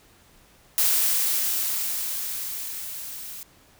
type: noise with level ramp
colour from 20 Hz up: blue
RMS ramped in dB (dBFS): -20 to -38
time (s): 0.78-3.43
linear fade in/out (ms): 0
effects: pink hiss -56 dBFS RMS until 3.79 s